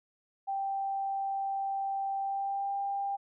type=tone with pitch glide; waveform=sine; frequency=784 to 795.4 Hz; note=G5 to G5; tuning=0 to +25 cents; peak=-30 dBFS; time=0.47-3.17 s; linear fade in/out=20 ms; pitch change=+25 cents; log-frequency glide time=2.2-2.74 s; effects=none